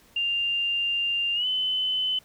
sine tone with pitch glide, 2794 to 3029 Hz, F7 to F#7, 0 to +40 cents, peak -23 dBFS, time 0.16-2.19 s, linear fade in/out 5 ms, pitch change +140 cents, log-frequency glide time 1.34-1.47 s, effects pink hiss -57 dBFS RMS until 2.24 s

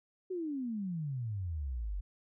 sine exponential sweep, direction down, 381.9 to 44.7 Hz, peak -34 dBFS, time 0.3-2.01 s, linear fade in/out 10 ms, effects none

